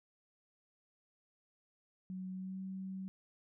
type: tone with pitch glide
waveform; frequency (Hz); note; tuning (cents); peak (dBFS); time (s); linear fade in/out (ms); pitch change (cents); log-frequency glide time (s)
sine; 186.3 to 189.99; F#3 to F#3; +12 to +46; -40; 2.1-3.08; 0; +34; 2.32-2.6
effects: none